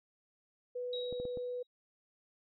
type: tone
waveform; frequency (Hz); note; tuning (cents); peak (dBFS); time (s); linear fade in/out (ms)
sine; 493.8; B4; 0; -36; 0.75-1.63; 10
type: tone with exponential decay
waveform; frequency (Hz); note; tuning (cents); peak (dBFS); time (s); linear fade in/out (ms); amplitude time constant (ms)
sine; 3819; A#7; +41; -38; 0.93-1.67; 2; 160
type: clicks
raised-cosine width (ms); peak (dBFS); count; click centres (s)
2; -31; 4; 1.126 / 1.2 / 1.253 / 1.373
effects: none